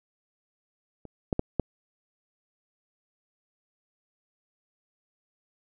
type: clicks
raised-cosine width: 2 ms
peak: -29 / -12 / -11 / -10 dBFS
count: 4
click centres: 1.053 / 1.328 / 1.394 / 1.597 s
effects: none